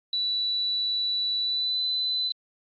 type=tone with pitch glide; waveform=sine; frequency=3951 to 4011 Hz; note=B7 to B7; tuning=0 to +26 cents; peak=-24 dBFS; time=0.13-2.32 s; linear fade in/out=2 ms; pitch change=+26 cents; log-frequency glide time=1.4-1.82 s; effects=AAC 32 kbps